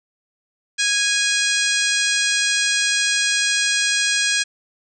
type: harmonic tone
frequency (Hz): 826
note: G#5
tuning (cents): -10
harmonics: 2 / 3 / 4 / 5 / 6 / 7 / 8 / 9 / 10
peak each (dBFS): -22 / -24 / -25 / -26 / -27 / -27 / -28 / -29 / -29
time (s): 0.78-4.44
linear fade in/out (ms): 20
effects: none